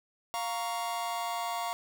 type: chord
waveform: 45% pulse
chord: Bb minor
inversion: second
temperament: just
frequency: 699.2 / 932.3 / 1118.8 Hz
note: F5 / Bb5 / Db6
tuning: +2 / 0 / +16 cents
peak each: -35 / -36 / -38 dBFS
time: 0.34-1.73 s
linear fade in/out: 0 ms
effects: none